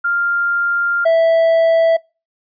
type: tone pair in turn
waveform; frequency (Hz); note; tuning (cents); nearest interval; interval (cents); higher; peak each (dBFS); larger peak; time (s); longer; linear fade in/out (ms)
sine / triangle; 1396.9 / 658; F6 / E5; 0 / -3; octave + minor second; 1303; first; -14 / -7; second; 0.04-1.05 / 1.05-1.97; first; 10
effects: noise-tail reverb RT60 0.3 s tail -26 dB re dry + resampled to 11025 Hz